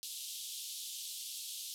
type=band-pass noise; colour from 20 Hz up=pink; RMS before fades=-44 dBFS; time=0.03-1.74 s; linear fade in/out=0 ms; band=3100 to 14000 Hz; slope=48 dB/octave; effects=none